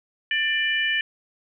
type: harmonic tone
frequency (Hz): 593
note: D5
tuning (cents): +17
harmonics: 3 / 4 / 5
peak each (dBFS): -23 / -27 / -26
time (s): 0.31-1.01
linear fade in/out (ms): 2
effects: none